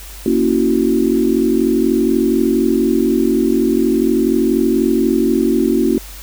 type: chord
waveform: sine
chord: F# dominant seventh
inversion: first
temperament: equal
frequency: 233.1 / 277.2 / 329.6 / 370 Hz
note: A#3 / C#4 / E4 / F#4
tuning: 0 / 0 / 0 / 0 cents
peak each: -17 dBFS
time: 0.26-5.98 s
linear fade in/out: 2 ms
effects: added 50 Hz sine -33 dBFS peak until 6.22 s + white hiss -36 dBFS RMS until 6.22 s